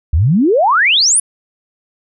sine exponential sweep, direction up, 67.7 to 10548 Hz, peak -8 dBFS, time 0.13-1.2 s, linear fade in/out 5 ms, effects none

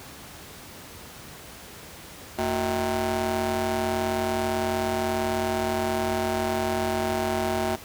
20% pulse ring-modulated tone, 138.59 Hz, C#3, in tune, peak -16 dBFS, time 2.38-7.76 s, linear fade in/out 10 ms, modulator 505 Hz, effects pink hiss -43 dBFS RMS until 7.84 s + high-pass 60 Hz 12 dB/octave

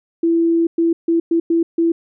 sine tone bursts at uneven times, 333.5 Hz, E4, 20 cents sharp, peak -12 dBFS, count 6, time 0.23-0.67 / 0.78-0.93 / 1.08-1.2 / 1.31-1.4 / 1.5-1.63 / 1.78-1.92 s, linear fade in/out 5 ms, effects none

